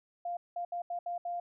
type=tone bursts at uneven times; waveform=sine; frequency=698.5 Hz; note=F5; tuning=in tune; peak=-33 dBFS; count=6; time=0.25-0.37 / 0.56-0.65 / 0.72-0.82 / 0.9-0.99 / 1.06-1.18 / 1.25-1.4 s; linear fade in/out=5 ms; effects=none